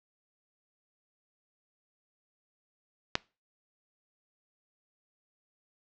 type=click; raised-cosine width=0.2 ms; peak=-7 dBFS; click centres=3.154 s; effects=noise-tail reverb RT60 0.3 s tail -23 dB re dry + low-pass 5000 Hz 12 dB/octave